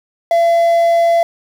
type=tone with quantisation; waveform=triangle; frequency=677 Hz; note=E5; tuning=46 cents sharp; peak=-7 dBFS; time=0.31-1.23 s; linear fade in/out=2 ms; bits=6; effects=none